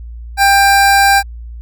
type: tone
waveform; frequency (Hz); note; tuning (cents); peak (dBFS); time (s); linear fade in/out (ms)
25% pulse; 793; G5; +20; -3; 0.37-1.23; 50
effects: added 58 Hz sine -26 dBFS peak until 1.61 s